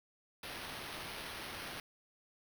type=noise with sample-and-hold; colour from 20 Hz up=white; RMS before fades=-45 dBFS; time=0.43-1.8 s; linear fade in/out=2 ms; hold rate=7350 Hz; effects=none